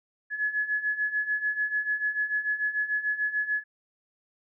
sine beating tone pair, 1697 / 1703.8 Hz, G#6 / G#6, +37 / +44 cents, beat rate 6.8 Hz, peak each -31 / -27 dBFS, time 0.3-3.64 s, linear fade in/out 50 ms, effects none

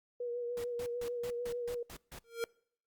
sine tone with vibrato, 481.5 Hz, B4, 44 cents flat, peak -35 dBFS, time 0.2-1.83 s, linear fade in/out 5 ms, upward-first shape triangle, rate 6.7 Hz, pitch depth 33 cents each way
pink noise bursts, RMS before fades -48 dBFS, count 8, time 0.57-2.188 s, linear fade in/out 2 ms, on 71 ms, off 150 ms
square tone with exponential growth, 464.4 Hz, A#4, 7 cents flat, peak -30 dBFS, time 2.24-2.44 s, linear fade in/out 0 ms, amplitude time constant 43 ms
effects noise-tail reverb RT60 0.6 s tail -26 dB re dry + Opus 48 kbps

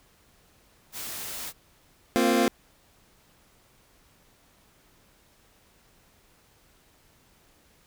white noise, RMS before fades -36 dBFS, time 0.92-1.53 s, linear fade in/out 50 ms
25% pulse chord, Bb suspended second, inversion none, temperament equal with one note detuned, 230.3 / 261.6 / 349.2 Hz, Bb3 / C4 / F4, -21 / 0 / 0 cents, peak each -21 dBFS, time 2.16-2.48 s, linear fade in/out 0 ms
effects pink hiss -61 dBFS RMS until 7.86 s

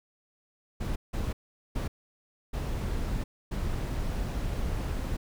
brown noise bursts at uneven times, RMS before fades -31 dBFS, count 5, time 0.8-0.96 / 1.13-1.33 / 1.75-1.88 / 2.53-3.24 / 3.51-5.17 s, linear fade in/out 10 ms, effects none

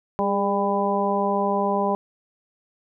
harmonic tone with a mistuned harmonic, 199.3 Hz, G3, 29 cents sharp, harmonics 1 / 2 / 3 / 4 / 5, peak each -26 / -26 / -26 / -26 / -26 dBFS, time 0.19-1.95 s, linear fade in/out 0 ms, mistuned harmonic 2, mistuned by +33 cents, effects none

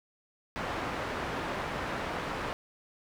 white low-pass noise, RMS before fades -35 dBFS, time 0.56-2.53 s, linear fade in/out 0 ms, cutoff 1400 Hz, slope 12 dB/octave, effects none

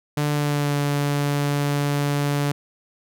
sawtooth tone with pitch glide, 147.5 to 143.88 Hz, D3 to D3, +8 to -35 cents, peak -16 dBFS, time 0.17-2.52 s, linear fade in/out 5 ms, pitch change -43 cents, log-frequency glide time 0.29-0.78 s, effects none

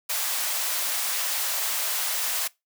white high-pass noise, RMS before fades -27 dBFS, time 0.09-2.48 s, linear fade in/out 10 ms, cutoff 580 Hz, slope 24 dB/octave, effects noise-tail reverb RT60 0.2 s tail -22 dB re dry

